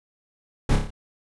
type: noise with echo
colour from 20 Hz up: brown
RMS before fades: -18 dBFS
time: 0.69-0.76 s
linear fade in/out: 5 ms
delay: 29 ms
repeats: 5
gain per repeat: -4 dB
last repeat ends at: 0.905 s
effects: resampled to 24000 Hz